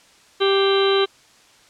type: harmonic tone with a mistuned harmonic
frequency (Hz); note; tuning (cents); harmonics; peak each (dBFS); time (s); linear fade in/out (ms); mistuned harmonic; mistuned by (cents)
392; G4; 0; 1 / 2 / 3 / 4 / 5 / 6 / 7 / 8 / 9 / 10; -16 / -29 / -25 / -29 / -35 / -36 / -33 / -26 / -37 / -26; 0.4-1.06; 20; 5; +120
effects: white hiss -52 dBFS RMS until 1.69 s + low-pass 7000 Hz 12 dB/octave